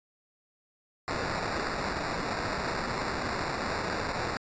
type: noise with sample-and-hold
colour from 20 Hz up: violet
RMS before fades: -32 dBFS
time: 1.08-4.37 s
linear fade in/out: 0 ms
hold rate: 3150 Hz
effects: resampled to 16000 Hz